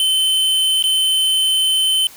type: tone with dropouts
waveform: square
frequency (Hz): 3066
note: G7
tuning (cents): -39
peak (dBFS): -14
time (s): 0-2.07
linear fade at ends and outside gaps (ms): 1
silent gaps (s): 0.825-0.839
effects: white hiss -41 dBFS RMS until 2.16 s